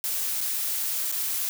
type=noise with dropouts; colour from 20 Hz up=blue; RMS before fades=-28 dBFS; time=0.04-1.49 s; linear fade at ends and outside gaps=0 ms; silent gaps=0.407-0.412 / 1.116-1.124 s; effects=none